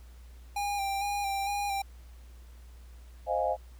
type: tone with vibrato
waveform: square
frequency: 801 Hz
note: G5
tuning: 37 cents sharp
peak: -30 dBFS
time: 0.56-1.82 s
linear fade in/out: 5 ms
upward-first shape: square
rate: 2.2 Hz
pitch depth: 26 cents each way
type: chord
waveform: sine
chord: F minor seventh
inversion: second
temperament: equal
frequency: 523.3 / 622.3 / 698.5 / 830.6 Hz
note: C5 / Eb5 / F5 / Ab5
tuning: 0 / 0 / 0 / 0 cents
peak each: -32 / -31 / -31 / -32 dBFS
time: 3.26-3.57 s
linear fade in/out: 50 ms
effects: added 60 Hz sine -47 dBFS peak until 3.79 s + pink hiss -62 dBFS RMS until 3.79 s